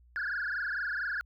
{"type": "tone with frequency modulation", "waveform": "sine", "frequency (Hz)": 1568, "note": "G6", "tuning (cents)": 0, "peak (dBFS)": -29, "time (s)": [0.16, 1.21], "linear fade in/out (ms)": 0, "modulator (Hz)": 24.4, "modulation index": 6.5, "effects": ["tanh soft clip ceiling -28 dBFS", "added 60 Hz sine -57 dBFS peak until 1.25 s"]}